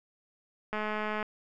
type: click train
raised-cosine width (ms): 0.5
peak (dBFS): -19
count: 107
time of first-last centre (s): 0.73-1.228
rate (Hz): 213
effects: none